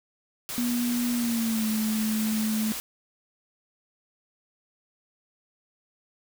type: noise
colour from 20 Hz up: white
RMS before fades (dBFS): -34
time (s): 0.49-2.8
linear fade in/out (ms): 0
type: tone with pitch glide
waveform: sine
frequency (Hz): 241.6 to 217.7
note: B3 to A3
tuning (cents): -38 to -18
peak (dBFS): -24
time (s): 0.58-2.72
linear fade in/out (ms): 0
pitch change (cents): -180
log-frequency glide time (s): 1.13-1.66
effects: none